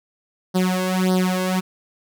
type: tone with flanger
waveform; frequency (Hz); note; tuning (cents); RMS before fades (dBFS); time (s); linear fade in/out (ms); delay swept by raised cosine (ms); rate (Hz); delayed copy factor
sawtooth; 184.8; F#3; -2; -20; 0.54-1.61; 20; 0.2 to 1.9; 1.7; +0.95
effects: none